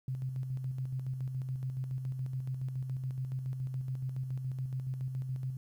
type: tone with tremolo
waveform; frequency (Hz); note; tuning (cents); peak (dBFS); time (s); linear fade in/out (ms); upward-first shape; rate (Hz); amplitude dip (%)
sine; 130.2; C3; -8; -32; 0.08-5.57; 2; square; 7.1; 40
effects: 11-bit